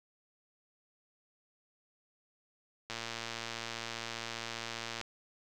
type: click train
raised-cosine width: 0.2 ms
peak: -21 dBFS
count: 244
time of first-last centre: 2.9-5.013 s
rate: 115 Hz
effects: none